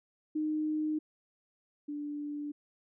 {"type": "tone pair in turn", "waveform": "sine", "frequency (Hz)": [307.5, 293.2], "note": ["D#4", "D4"], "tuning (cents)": [-20, -3], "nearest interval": "minor second", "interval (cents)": 83, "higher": "first", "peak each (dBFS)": [-29, -35], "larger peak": "first", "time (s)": [[0.35, 0.99], [1.88, 2.52]], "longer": "neither", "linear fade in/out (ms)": 10, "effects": []}